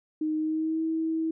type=tone with pitch glide; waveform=sine; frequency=310.1 to 322.2 Hz; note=D#4 to E4; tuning=-6 to -39 cents; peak=-25 dBFS; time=0.21-1.31 s; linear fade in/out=5 ms; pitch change=+67 cents; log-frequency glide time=0.36-0.83 s; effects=none